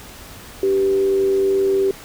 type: tone with frequency modulation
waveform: sine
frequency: 389.4 Hz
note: G4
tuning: 12 cents flat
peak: -14 dBFS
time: 0.63-1.91 s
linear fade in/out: 2 ms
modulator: 98.1 Hz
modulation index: 0.28
effects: pink hiss -39 dBFS RMS until 2.04 s